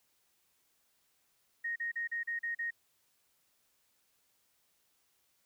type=tone bursts; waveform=sine; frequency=1864.7 Hz; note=A#6; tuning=in tune; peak=-33 dBFS; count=7; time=1.64-2.708 s; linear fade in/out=10 ms; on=120 ms; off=38 ms; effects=white hiss -74 dBFS RMS until 5.45 s